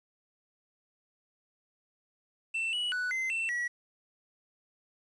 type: tone with pitch steps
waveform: triangle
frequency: 2680 / 2934 / 1483 / 2067 / 2686 / 1929 Hz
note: E7 / F#7 / F#6 / C7 / E7 / B6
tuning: +28 / -15 / +4 / -22 / +32 / -41 cents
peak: -28 dBFS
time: 2.54-3.68 s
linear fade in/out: 10 ms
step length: 190 ms
effects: resampled to 22050 Hz + 10-bit